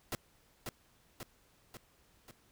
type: noise with echo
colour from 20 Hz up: pink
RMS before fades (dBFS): -37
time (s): 0.12-0.15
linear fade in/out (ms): 0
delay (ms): 540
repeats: 4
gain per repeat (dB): -4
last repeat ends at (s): 2.31
effects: pink hiss -68 dBFS RMS until 2.51 s